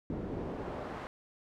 brown noise with band-pass filter sweep, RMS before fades -39 dBFS, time 0.1-1.07 s, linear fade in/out 0 ms, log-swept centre 270 to 1100 Hz, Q 0.85, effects none

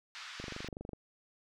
pink band-pass noise, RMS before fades -47 dBFS, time 0.15-0.68 s, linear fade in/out 0 ms, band 1200 to 5500 Hz, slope 24 dB/octave
click train, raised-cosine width 2 ms, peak -29 dBFS, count 14, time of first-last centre 0.4-0.933 s, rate 24.4 Hz
effects none

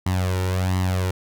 sawtooth tone with flanger, 92.5 Hz, F#2, in tune, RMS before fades -22 dBFS, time 0.06-1.11 s, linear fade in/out 5 ms, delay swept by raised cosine 0.99 to 2.19 ms, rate 1.4 Hz, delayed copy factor +0.7, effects none

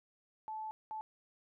sine tone bursts at uneven times, 870 Hz, A5, 20 cents flat, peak -39 dBFS, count 2, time 0.48-0.71 / 0.91-1.01 s, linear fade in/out 0 ms, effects none

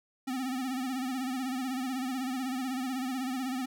square tone with vibrato, 258.6 Hz, C4, 20 cents flat, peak -32 dBFS, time 0.27-3.66 s, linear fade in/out 10 ms, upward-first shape sine, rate 16 Hz, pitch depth 75 cents each way, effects none

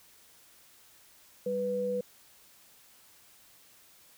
sine tone pair together, 196 / 493.9 Hz, G3 / B4, 0 / 0 cents, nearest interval octave + major third, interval 1600 cents, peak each -37 / -29 dBFS, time 1.46-2.01 s, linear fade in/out 5 ms, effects white hiss -59 dBFS RMS until 4.17 s

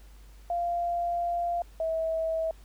sine tone pair in turn, 693 / 648.3 Hz, F5 / E5, -14 / -29 cents, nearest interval minor second, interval 115 cents, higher first, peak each -26 dBFS, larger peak neither, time 0.5-1.62 / 1.8-2.51 s, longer first, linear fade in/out 2 ms, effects added 50 Hz sine -48 dBFS peak until 2.64 s + pink hiss -60 dBFS RMS until 2.64 s

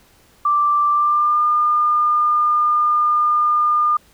sine tone with pitch glide, 1174.7 to 1209.1 Hz, D6 to D#6, 0 to -50 cents, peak -13 dBFS, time 0.45-3.97 s, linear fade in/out 5 ms, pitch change +50 cents, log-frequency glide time 0.91-1.43 s, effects pink hiss -53 dBFS RMS until 4.13 s

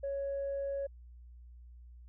sine tone, 555 Hz, C#5, 2 cents sharp, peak -32 dBFS, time 0.03-0.87 s, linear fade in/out 10 ms, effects tanh soft clip ceiling -30 dBFS + added 60 Hz sine -50 dBFS peak until 2.08 s

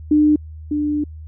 sine tone pair in turn, 300.9 / 296.8 Hz, D4 / D4, +42 / +18 cents, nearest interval unison, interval 24 cents, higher first, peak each -10 / -17 dBFS, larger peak first, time 0.11-0.36 / 0.71-1.04 s, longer second, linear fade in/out 5 ms, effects added 78 Hz sine -32 dBFS peak until 1.27 s

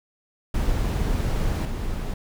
brown noise with level steps, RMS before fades -23 / -28 dBFS, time 0.54-2.14 s, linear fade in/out 5 ms, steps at 1.65 s, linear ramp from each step 2 ms, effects none

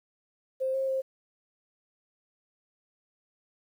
sine tone with pitch steps, 525 / 534 / 530 Hz, C5 / C5 / C5, +6 / +35 / +22 cents, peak -26 dBFS, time 0.6-1.02 s, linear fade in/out 20 ms, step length 140 ms, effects 10-bit

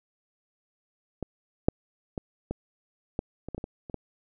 clicks, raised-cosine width 2 ms, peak -18 / -6 / -18 / -17 / -14 / -23 / -20 / -23 / -21 / -27 / -19 dBFS, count 11, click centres 1.227 / 1.685 / 2.178 / 2.51 / 3.191 / 3.486 / 3.547 / 3.58 / 3.641 / 3.898 / 3.943 s, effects none

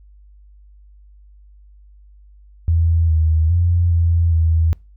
sine tone with pitch steps, 82.8 / 79.6 / 86.7 / 84.3 / 81.5 Hz, E2 / D#2 / F2 / E2 / E2, +8 / +40 / -12 / +39 / -19 cents, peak -12 dBFS, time 2.68-4.73 s, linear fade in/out 0 ms, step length 410 ms, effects noise-tail reverb RT60 0.3 s tail -26 dB re dry + added 50 Hz sine -43 dBFS peak until 4.96 s

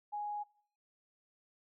sine tone, 830.6 Hz, G#5, in tune, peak -36 dBFS, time 0.12-0.44 s, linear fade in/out 20 ms, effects noise-tail reverb RT60 0.5 s tail -21 dB re dry

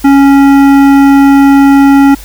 triangle tone with hard clipping, 277.2 Hz, C#4, in tune, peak -3 dBFS, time 0.04-2.15 s, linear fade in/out 10 ms, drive 17 dB, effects added 50 Hz sine -27 dBFS peak until 2.24 s + white hiss -32 dBFS RMS until 2.24 s

